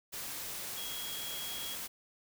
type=tone in noise; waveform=sine; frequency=3300 Hz; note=G#7; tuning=12 cents flat; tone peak=-42 dBFS; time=0.76-1.76 s; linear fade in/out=20 ms; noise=white; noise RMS=-41 dBFS; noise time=0.12-1.88 s; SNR=-4 dB; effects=none